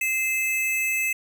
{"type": "tone pair together", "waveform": "square", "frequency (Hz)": [2075, 2607], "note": ["C7", "E7"], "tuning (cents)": [-15, -20], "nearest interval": "major third", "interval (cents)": 395, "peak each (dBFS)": [-29, -24], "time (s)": [0.01, 1.13], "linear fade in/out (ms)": 5, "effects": []}